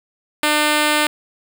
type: tone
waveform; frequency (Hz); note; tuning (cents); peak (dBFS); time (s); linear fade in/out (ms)
5% pulse; 300; D4; +37; -3; 0.43-1.07; 2
effects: none